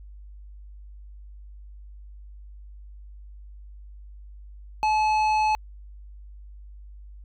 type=tone with tanh clipping; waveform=triangle; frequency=860 Hz; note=A5; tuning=40 cents flat; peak=-21 dBFS; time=4.83-5.55 s; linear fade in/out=0 ms; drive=15 dB; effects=added 50 Hz sine -41 dBFS peak until 7.24 s